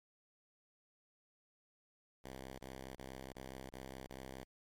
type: tone bursts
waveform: 5% pulse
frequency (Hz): 65.7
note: C2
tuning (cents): +8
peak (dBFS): -36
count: 6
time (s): 2.24-4.445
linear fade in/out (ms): 5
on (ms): 350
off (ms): 21
effects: MP3 64 kbps